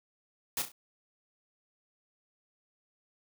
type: noise with echo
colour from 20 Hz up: white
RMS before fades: -32 dBFS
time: 0.57-0.62 s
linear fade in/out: 2 ms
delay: 33 ms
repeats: 3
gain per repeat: -8 dB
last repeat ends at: 0.719 s
effects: none